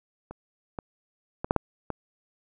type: clicks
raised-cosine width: 1 ms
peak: -25 / -19 / -16 / -7 / -7 / -16 dBFS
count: 6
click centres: 0.31 / 0.788 / 1.445 / 1.509 / 1.563 / 1.903 s
effects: none